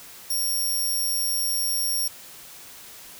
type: tone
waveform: 5% pulse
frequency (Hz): 5570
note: F8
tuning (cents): -5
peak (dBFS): -17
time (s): 0.3-2.08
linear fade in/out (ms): 5
effects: white hiss -44 dBFS RMS until 3.19 s